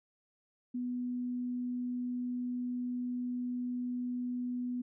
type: tone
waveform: sine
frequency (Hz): 246.9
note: B3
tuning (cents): 0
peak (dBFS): -33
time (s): 0.74-4.82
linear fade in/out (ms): 10
effects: none